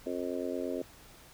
harmonic tone, 88.8 Hz, F2, 29 cents sharp, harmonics 3 / 4 / 5 / 6 / 7, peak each -37 / -38 / -39 / -40 / -40 dBFS, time 0.06-0.82 s, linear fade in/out 5 ms, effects pink hiss -55 dBFS RMS until 1.33 s

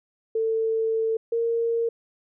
sine tone pair in turn, 446.8 / 462.6 Hz, A4 / A#4, +27 / -13 cents, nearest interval minor second, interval 60 cents, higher second, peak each -21 dBFS, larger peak neither, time 0.35-1.17 / 1.32-1.89 s, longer first, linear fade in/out 5 ms, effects none

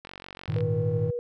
click train, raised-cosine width 0.3 ms, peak -24 dBFS, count 27, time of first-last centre 0.05-0.607 s, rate 46.7 Hz
triangle chord, Ab suspended second, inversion none, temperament equal, 103.83 / 116.54 / 155.56 Hz, Ab2 / Bb2 / Eb3, 0 / 0 / 0 cents, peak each -27 dBFS, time 0.48-1.11 s, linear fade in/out 10 ms
sine tone with vibrato, 480.6 Hz, B4, 47 cents flat, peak -28 dBFS, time 0.56-1.19 s, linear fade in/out 0 ms, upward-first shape sine, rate 4.1 Hz, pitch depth 11 cents each way
effects none

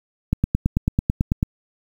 click train, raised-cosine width 5 ms, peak -5 dBFS, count 11, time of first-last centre 0.33-1.429 s, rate 9.1 Hz, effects 7-bit

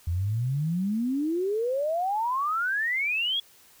sine exponential sweep, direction up, 81.5 to 3388 Hz, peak -24 dBFS, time 0.07-3.4 s, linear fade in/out 5 ms, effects white hiss -56 dBFS RMS until 3.8 s

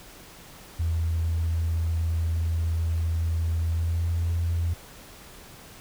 triangle tone with pitch glide, 82.41 to 84.48 Hz, E2 to E2, 0 to +43 cents, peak -19 dBFS, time 0.79-4.74 s, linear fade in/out 10 ms, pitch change +43 cents, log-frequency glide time 3.73-4.05 s, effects tanh soft clip ceiling -20 dBFS + pink hiss -47 dBFS RMS until 5.8 s

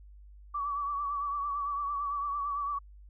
sine tone with vibrato, 1146 Hz, D6, 43 cents flat, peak -30 dBFS, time 0.54-2.79 s, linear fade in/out 10 ms, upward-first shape triangle, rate 8.9 Hz, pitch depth 58 cents each way, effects added 50 Hz sine -49 dBFS peak until 3.09 s

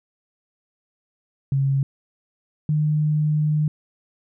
sine tone pair in turn, 136.9 / 151.83 Hz, C#3 / D#3, -21 / -42 cents, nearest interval major second, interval 179 cents, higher second, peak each -17 dBFS, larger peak neither, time 1.52-1.83 / 2.69-3.68 s, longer second, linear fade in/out 2 ms, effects none

